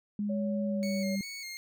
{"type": "tone with pitch glide", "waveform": "sine", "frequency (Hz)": [206.5, 196.72], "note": ["G#3", "G3"], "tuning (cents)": [-10, 6], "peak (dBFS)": -29, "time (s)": [0.19, 1.21], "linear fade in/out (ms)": 2, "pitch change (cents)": -84, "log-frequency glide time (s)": [0.66, 1.05]}
{"type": "tone", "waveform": "sine", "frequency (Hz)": 562, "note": "C#5", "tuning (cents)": 24, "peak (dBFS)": -35, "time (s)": [0.29, 1.16], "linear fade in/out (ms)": 10}
{"type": "tone with vibrato", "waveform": "20% pulse", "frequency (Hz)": 2175, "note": "C#7", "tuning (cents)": -33, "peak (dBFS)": -34, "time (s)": [0.83, 1.57], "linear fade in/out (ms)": 0, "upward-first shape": "square", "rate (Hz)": 2.5, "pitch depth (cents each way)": 37}
{"effects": []}